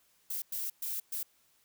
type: noise bursts at uneven times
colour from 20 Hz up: violet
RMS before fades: -36 dBFS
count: 4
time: 0.3-0.42 / 0.52-0.7 / 0.82-1 / 1.12-1.23 s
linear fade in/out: 5 ms
effects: white hiss -69 dBFS RMS until 1.64 s